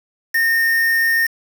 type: tone with quantisation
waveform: triangle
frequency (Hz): 1833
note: A#6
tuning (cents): -30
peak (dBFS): -12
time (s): 0.34-1.27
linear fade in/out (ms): 10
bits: 4
effects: none